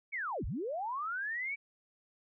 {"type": "linear two-way sweep", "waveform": "sine", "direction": "down then up", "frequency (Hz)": [2309, 30.87, 2309], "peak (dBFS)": -34, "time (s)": [0.12, 1.56], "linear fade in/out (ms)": 20, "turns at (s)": 0.45, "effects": []}